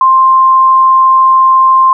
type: tone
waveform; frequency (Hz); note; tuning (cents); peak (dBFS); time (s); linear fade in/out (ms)
sine; 1051; C6; +7; -3; 0.01-1.93; 2
effects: none